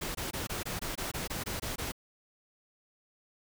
pink noise bursts, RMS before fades -36 dBFS, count 12, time 0.01-1.921 s, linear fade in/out 10 ms, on 140 ms, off 21 ms, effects none

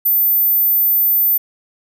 sine tone, 14080 Hz, A9, in tune, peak -11 dBFS, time 0.05-1.38 s, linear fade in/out 10 ms, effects none

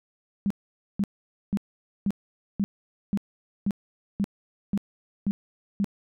sine tone bursts, 200.3 Hz, G3, 38 cents sharp, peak -21 dBFS, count 11, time 0.46-5.844 s, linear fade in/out 0 ms, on 44 ms, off 490 ms, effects none

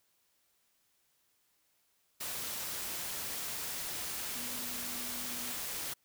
sine tone in noise, 244.5 Hz, B3, 17 cents flat, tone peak -49 dBFS, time 4.35-5.53 s, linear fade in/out 10 ms, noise white, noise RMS -39 dBFS, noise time 2.2-5.94 s, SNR -13 dB, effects white hiss -74 dBFS RMS until 6.04 s

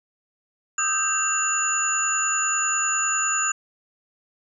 sine tone cluster, 1231 / 1301 / 1576 / 2742 / 6950 Hz, D#6 / E6 / G6 / F7 / A8, -19 / -23 / +9 / -32 / -22 cents, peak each -29 / -30 / -27 / -31 / -23 dBFS, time 0.78-3.52 s, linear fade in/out 5 ms, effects none

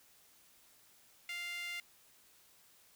sawtooth tone with high-pass filter, 698 Hz, F5, 1 cent flat, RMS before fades -42 dBFS, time 1.29-1.8 s, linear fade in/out 2 ms, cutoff 2300 Hz, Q 6.4, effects white hiss -65 dBFS RMS until 2.95 s

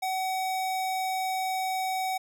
square tone, 754 Hz, F#5, 32 cents sharp, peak -28 dBFS, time 0.02-2.18 s, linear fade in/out 10 ms, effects none

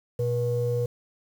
sine tone pair together, 120.6 / 482.4 Hz, B2 / B4, -41 / -41 cents, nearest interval 2 octaves, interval 2400 cents, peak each -25 dBFS, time 0.19-0.86 s, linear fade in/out 5 ms, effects tanh soft clip ceiling -16 dBFS + 8-bit

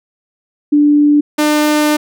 sine / sawtooth tone pair in turn, 293.7 / 300.6 Hz, D4 / D4, 0 / +40 cents, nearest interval unison, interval 40 cents, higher second, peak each -6 dBFS, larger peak neither, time 0.72-1.21 / 1.38-1.97 s, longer second, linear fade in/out 10 ms, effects none

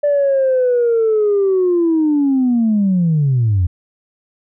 sine linear sweep, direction down, 587 to 83.7 Hz, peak -10 dBFS, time 0.03-3.67 s, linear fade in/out 10 ms, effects tanh soft clip ceiling -8 dBFS

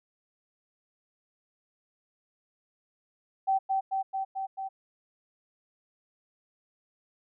sine tone with echo, 772 Hz, G5, 27 cents flat, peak -22 dBFS, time 3.47-3.59 s, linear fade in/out 20 ms, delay 220 ms, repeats 5, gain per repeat -2 dB, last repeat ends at 4.69 s, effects none

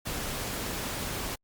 pink noise, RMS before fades -34 dBFS, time 0.05-1.36 s, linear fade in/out 20 ms, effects Opus 48 kbps

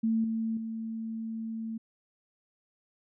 sine tone with level steps, 224.1 Hz, A3, 32 cents sharp, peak -24 / -28 / -33 dBFS, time 0.03-1.78 s, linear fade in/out 10 ms, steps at 0.24 / 0.57 s, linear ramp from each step 2 ms, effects none

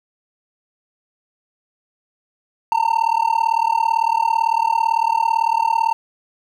triangle tone with amplitude modulation, 908 Hz, A#5, 46 cents flat, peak -9 dBFS, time 2.72-5.93 s, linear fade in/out 0 ms, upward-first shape sine, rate 37.9 Hz, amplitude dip 95%, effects none

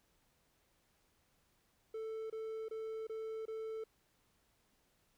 triangle tone bursts, 442.1 Hz, A4, 8 cents sharp, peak -38 dBFS, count 5, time 1.94-3.84 s, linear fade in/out 5 ms, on 360 ms, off 25 ms, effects pink hiss -75 dBFS RMS until 5.17 s

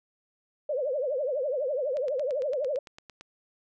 sine tone with vibrato, 550 Hz, C#5, 14 cents flat, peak -26 dBFS, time 0.69-2.79 s, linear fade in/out 5 ms, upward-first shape triangle, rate 12 Hz, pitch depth 230 cents each way
click train, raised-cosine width 0.2 ms, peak -28 dBFS, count 12, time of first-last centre 1.97-3.21 s, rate 8.87 Hz
effects none

